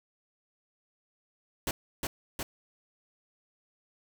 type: noise with echo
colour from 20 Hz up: pink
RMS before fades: -31 dBFS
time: 1.67-1.71 s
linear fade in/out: 2 ms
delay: 360 ms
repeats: 2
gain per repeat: -2 dB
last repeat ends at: 2.43 s
effects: none